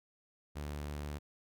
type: tone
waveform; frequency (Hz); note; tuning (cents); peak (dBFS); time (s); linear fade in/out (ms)
sawtooth; 73.42; D2; 0; -35; 0.55-1.19; 20
effects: none